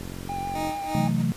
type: click train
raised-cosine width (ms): 3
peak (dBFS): -23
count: 32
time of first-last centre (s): 0.01-0.694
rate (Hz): 45.3
type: tone with vibrato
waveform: triangle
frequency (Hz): 798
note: G5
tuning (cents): +31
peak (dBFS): -27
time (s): 0.29-1.08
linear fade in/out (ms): 2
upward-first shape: sine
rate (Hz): 6.8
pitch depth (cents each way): 19
type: tone with tremolo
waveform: 20% pulse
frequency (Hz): 311.1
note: D#4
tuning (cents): 0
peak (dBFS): -23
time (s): 0.55-1.22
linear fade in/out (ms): 2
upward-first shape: sine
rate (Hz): 2.9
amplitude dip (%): 90
type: chord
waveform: sine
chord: F# half-diminished seventh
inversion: second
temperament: equal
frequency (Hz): 130.81 / 164.81 / 185 / 220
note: C3 / E3 / F#3 / A3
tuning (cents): 0 / 0 / 0 / 0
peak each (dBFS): -27 / -26 / -28 / -26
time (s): 0.95-1.32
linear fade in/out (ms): 0
effects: pink hiss -43 dBFS RMS until 1.36 s + resampled to 32000 Hz